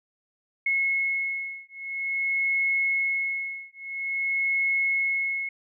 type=beating tone pair; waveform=sine; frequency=2178 / 2178.49 Hz; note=C#7 / C#7; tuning=-31 / -31 cents; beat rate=0.49 Hz; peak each=-27 dBFS; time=0.66-5.49 s; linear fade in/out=5 ms; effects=none